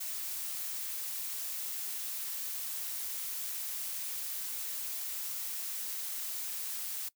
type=noise; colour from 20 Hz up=blue; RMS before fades=-38 dBFS; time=0-7.09 s; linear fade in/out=10 ms; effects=noise-tail reverb RT60 0.1 s tail -20 dB re dry